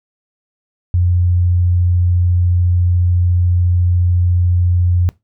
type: tone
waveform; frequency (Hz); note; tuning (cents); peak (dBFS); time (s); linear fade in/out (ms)
sine; 88.6; F2; +25; -10; 0.94-5.09; 0
effects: noise-tail reverb RT60 0.2 s tail -21 dB re dry